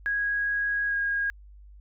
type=tone with pitch glide; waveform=sine; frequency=1651 to 1633 Hz; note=G#6 to G#6; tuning=-11 to -30 cents; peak=-24 dBFS; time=0.06-1.3 s; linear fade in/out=0 ms; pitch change=-19 cents; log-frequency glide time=0.87-0.95 s; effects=added 50 Hz sine -46 dBFS peak until 1.8 s